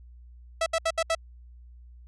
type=tone bursts; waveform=sawtooth; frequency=656 Hz; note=E5; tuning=9 cents flat; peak=-19 dBFS; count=5; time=0.61-1.15 s; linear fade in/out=5 ms; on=52 ms; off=70 ms; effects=added 60 Hz sine -46 dBFS peak until 2.07 s + resampled to 22050 Hz